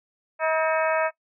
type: harmonic tone with a mistuned harmonic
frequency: 318.7 Hz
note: D#4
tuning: 42 cents sharp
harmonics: 2 / 3 / 4 / 5 / 6 / 7 / 8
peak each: -23 / -27 / -29 / -31 / -33 / -34 / -35 dBFS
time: 0.39-1.11 s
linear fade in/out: 50 ms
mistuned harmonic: 6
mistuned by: -74 cents
effects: noise-tail reverb RT60 0.1 s tail -19 dB re dry